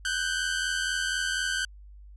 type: tone pair together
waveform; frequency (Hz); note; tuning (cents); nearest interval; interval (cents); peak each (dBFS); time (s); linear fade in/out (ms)
sawtooth; 1489.9 / 1574; F#6 / G6; +12 / +7; minor second; 95; -26; 0.05-1.65; 2
effects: added 50 Hz sine -45 dBFS peak until 2.16 s + resampled to 24000 Hz